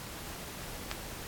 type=click; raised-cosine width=0.2 ms; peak=-16 dBFS; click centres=0.914 s; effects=pink hiss -43 dBFS RMS until 1.27 s + AAC 64 kbps